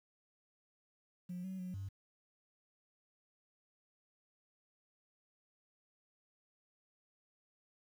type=tone with pitch steps; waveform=sine; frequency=179.1 / 188.6 / 182.5 / 97.4 Hz; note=F3 / F#3 / F#3 / G2; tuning=+44 / +33 / -24 / -11 cents; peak=-39 dBFS; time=1.29-1.89 s; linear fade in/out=10 ms; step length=150 ms; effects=tanh soft clip ceiling -37 dBFS + 11-bit